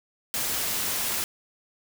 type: noise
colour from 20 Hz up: white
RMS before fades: -28 dBFS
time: 0.34-1.24 s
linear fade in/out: 0 ms
effects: none